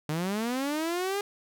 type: linear sweep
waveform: sawtooth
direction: up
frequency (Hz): 146.83 to 411.3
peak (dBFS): -24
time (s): 0.09-1.21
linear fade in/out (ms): 2
effects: none